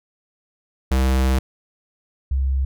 square / sine tone pair in turn, 65.41 / 66.86 Hz, C2 / C2, 0 / +38 cents, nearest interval unison, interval 38 cents, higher second, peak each -16 / -17 dBFS, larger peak first, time 0.91-1.39 / 2.31-2.65 s, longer first, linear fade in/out 5 ms, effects none

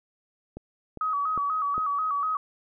click train, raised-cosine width 2 ms, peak -24 dBFS, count 4, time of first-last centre 0.57-1.78 s, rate 2.48 Hz
sine tone with vibrato, 1200 Hz, D6, 37 cents sharp, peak -24 dBFS, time 1.01-2.37 s, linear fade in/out 2 ms, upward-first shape square, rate 4.1 Hz, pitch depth 91 cents each way
effects none

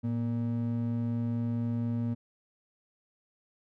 triangle ring-modulated tone, 175.2 Hz, F3, 6 cents sharp, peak -23 dBFS, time 0.03-2.15 s, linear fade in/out 20 ms, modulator 62.1 Hz, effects none

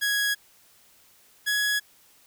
sawtooth tone pair in turn, 1662 / 1676.5 Hz, G#6 / G#6, +1 / +16 cents, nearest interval unison, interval 15 cents, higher second, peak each -19 dBFS, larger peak neither, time 0.01-0.35 / 1.46-1.8 s, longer neither, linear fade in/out 20 ms, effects white hiss -58 dBFS RMS until 2.26 s

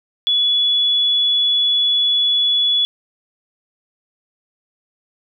sine tone, 3410 Hz, G#7, 45 cents sharp, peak -13 dBFS, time 0.27-2.85 s, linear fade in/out 0 ms, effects none

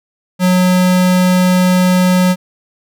square tone, 182.5 Hz, F#3, 24 cents flat, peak -9 dBFS, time 0.39-2.36 s, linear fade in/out 50 ms, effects none

